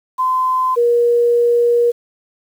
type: tone pair in turn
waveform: sine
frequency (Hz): 1027 / 475.8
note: C6 / A#4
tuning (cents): -33 / +35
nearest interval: octave + minor second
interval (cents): 1332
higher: first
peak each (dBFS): -13 / -10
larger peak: second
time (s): 0.18-0.76 / 0.76-1.92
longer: second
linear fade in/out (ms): 20
effects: 7-bit